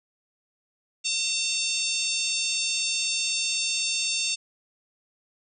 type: harmonic tone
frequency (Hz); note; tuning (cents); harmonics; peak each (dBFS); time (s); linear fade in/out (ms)
904; A5; +47; 3 / 4 / 5 / 6 / 7 / 8 / 9; -30 / -31 / -32 / -33 / -33 / -34 / -35; 1.04-4.36; 20
effects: none